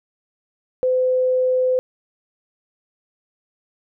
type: tone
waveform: sine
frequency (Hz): 510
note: C5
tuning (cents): -44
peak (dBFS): -15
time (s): 0.83-1.79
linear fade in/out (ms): 0
effects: none